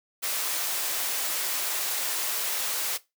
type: high-pass noise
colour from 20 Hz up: white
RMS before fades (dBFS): -29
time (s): 0.22-2.98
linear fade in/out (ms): 20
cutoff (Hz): 460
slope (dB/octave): 12
effects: noise-tail reverb RT60 0.2 s tail -17 dB re dry